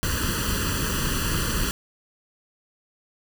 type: noise with comb filter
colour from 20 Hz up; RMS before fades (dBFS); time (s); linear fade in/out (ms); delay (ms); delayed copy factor
pink; -25; 0.03-1.71; 0; 0.67; +0.95
effects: none